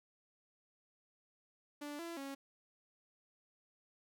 sawtooth tone with pitch steps, 292.2 / 337.1 / 275 Hz, D4 / E4 / C#4, -9 / +39 / -14 cents, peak -39 dBFS, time 1.81-2.35 s, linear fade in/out 10 ms, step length 180 ms, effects none

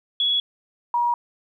sine tone pair in turn, 3369 / 955.8 Hz, G#7 / A#5, +24 / +43 cents, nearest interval octave + minor seventh, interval 2181 cents, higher first, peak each -18 dBFS, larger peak neither, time 0.2-0.4 / 0.94-1.14 s, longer neither, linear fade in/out 2 ms, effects 10-bit

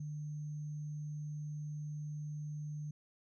sine tone with sample-and-hold, 150 Hz, D3, 37 cents sharp, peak -39 dBFS, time 0-2.91 s, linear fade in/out 5 ms, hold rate 6300 Hz, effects resampled to 24000 Hz

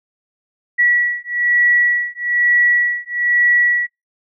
sine beating tone pair, 1936 / 1937.1 Hz, B6 / B6, -35 / -34 cents, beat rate 1.1 Hz, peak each -16 dBFS, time 0.78-3.87 s, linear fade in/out 20 ms, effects noise-tail reverb RT60 0.2 s tail -26 dB re dry

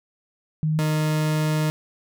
sine / 40% pulse tone pair in turn, 155.56 / 154.31 Hz, D#3 / D#3, 0 / -14 cents, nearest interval unison, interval 14 cents, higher first, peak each -19 dBFS, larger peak neither, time 0.63-0.79 / 0.79-1.7 s, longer second, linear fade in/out 0 ms, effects none

